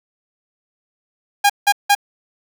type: tone bursts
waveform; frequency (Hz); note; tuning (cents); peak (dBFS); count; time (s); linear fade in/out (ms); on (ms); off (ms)
sawtooth; 812; G#5; -39; -6; 3; 1.44-1.951; 10; 57; 170
effects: none